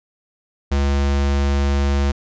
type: tone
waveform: square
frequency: 70 Hz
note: C#2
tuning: 18 cents sharp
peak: -16 dBFS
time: 0.71-2.12 s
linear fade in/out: 10 ms
effects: resampled to 16000 Hz